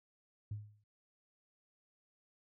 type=tone with exponential decay; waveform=sine; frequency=104.9 Hz; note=G#2; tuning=18 cents sharp; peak=-35 dBFS; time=0.51-0.84 s; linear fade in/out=5 ms; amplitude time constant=71 ms; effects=tanh soft clip ceiling -33 dBFS